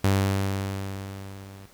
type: tone with level ramp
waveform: sawtooth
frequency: 97.6 Hz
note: G2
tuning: 7 cents flat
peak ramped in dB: -14 to -39 dBFS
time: 0.04-1.66 s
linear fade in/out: 5 ms
effects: pink hiss -55 dBFS RMS until 1.73 s